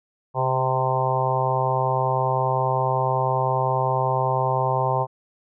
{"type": "harmonic tone with a mistuned harmonic", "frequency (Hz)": 130, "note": "C3", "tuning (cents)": -11, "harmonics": [1, 3, 4, 5, 6, 7, 8], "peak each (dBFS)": [-25, -30, -28, -28, -27, -25, -28], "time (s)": [0.34, 5.07], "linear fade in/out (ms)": 50, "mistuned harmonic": 3, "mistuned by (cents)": 24, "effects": []}